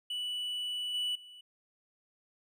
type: tone with level steps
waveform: triangle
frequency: 2960 Hz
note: F#7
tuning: in tune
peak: -32 / -29 / -48 dBFS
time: 0.1-1.41 s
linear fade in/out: 5 ms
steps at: 0.94 / 1.15 s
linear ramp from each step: 5 ms
effects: none